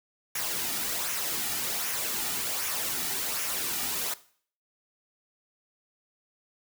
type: noise with flanger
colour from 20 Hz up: white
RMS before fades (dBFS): -31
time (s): 0.35-4.14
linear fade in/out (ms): 5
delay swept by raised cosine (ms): 0.23 to 1.93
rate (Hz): 1.3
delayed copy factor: -0.5
effects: noise-tail reverb RT60 0.5 s tail -17 dB re dry